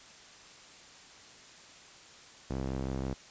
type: tone with band-pass filter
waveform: sawtooth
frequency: 66.2 Hz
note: C2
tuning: 21 cents sharp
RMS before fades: -35 dBFS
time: 2.5-3.14 s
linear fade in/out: 0 ms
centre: 290 Hz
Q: 0.56
effects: white hiss -53 dBFS RMS until 3.3 s + resampled to 16000 Hz